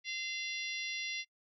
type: harmonic tone with a mistuned harmonic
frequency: 690 Hz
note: F5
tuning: 21 cents flat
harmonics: 3 / 4 / 5 / 6 / 7 / 8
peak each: -40 / -42 / -44 / -46 / -47 / -48 dBFS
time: 0.04-1.25 s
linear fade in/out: 50 ms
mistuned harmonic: 8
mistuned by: +46 cents
effects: noise-tail reverb RT60 0.1 s tail -26 dB re dry